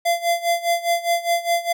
square tone with tremolo, 686 Hz, F5, 31 cents flat, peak -16 dBFS, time 0.05-1.73 s, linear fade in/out 10 ms, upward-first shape sine, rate 4.9 Hz, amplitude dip 85%, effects none

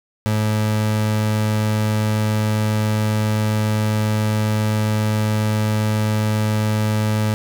30% pulse tone, 107.4 Hz, A2, 41 cents flat, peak -14 dBFS, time 0.26-7.34 s, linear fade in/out 0 ms, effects none

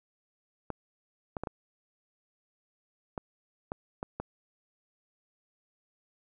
clicks, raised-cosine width 1 ms, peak -20 dBFS, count 8, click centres 0.703 / 1.368 / 1.436 / 1.472 / 3.178 / 3.719 / 4.029 / 4.2 s, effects none

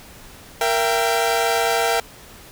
sawtooth chord, E diminished, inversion second, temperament equal with one note detuned, 466.2 / 672.7 / 784 Hz, Bb4 / E5 / G5, 0 / +35 / 0 cents, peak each -18 dBFS, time 0.61-2 s, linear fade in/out 2 ms, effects pink hiss -43 dBFS RMS until 2.51 s

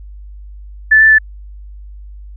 sine tone with pitch steps, 1748 / 1763 / 1750 Hz, A6 / A6 / A6, -12 / +3 / -10 cents, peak -4 dBFS, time 0.91-1.186 s, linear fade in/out 10 ms, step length 92 ms, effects added 50 Hz sine -30 dBFS peak until 2.36 s

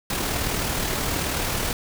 pink noise with amplitude modulation, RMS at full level -24 dBFS, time 0.1-1.73 s, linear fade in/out 2 ms, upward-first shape sine, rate 38.7 Hz, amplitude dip 35%, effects none

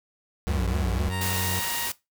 square tone with vibrato, 63.9 Hz, C2, 40 cents flat, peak -26 dBFS, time 0.47-1.09 s, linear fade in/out 0 ms, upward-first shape sine, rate 4 Hz, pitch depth 230 cents each way
30% pulse tone, 92.1 Hz, F#2, 7 cents flat, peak -25 dBFS, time 0.47-1.6 s, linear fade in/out 10 ms
15% pulse tone with pitch glide, 930 to 940.3 Hz, A#5 to A#5, -4 to +15 cents, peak -25 dBFS, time 1.09-1.91 s, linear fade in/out 50 ms, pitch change +19 cents, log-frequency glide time 1.24-1.65 s
white noise, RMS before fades -30 dBFS, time 1.21-1.92 s, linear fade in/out 5 ms
effects noise-tail reverb RT60 0.2 s tail -19 dB re dry

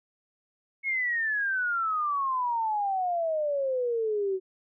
sine exponential sweep, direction down, 2198 to 371.1 Hz, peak -25 dBFS, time 0.83-4.4 s, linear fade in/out 50 ms, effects none

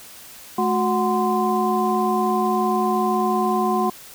sine tone cluster, 215.5 / 365.8 / 738 / 1036 Hz, A3 / F#4 / F#5 / C6, -36 / -20 / -5 / -17 cents, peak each -23 dBFS, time 0.58-3.9 s, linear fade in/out 5 ms, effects white hiss -42 dBFS RMS until 4.14 s

